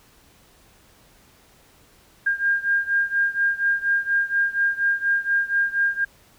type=beating tone pair; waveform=sine; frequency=1607 / 1611.2 Hz; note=G6 / G6; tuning=+43 / +47 cents; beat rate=4.2 Hz; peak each=-21 / -23 dBFS; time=2.26-6.05 s; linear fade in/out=10 ms; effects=pink hiss -55 dBFS RMS until 6.38 s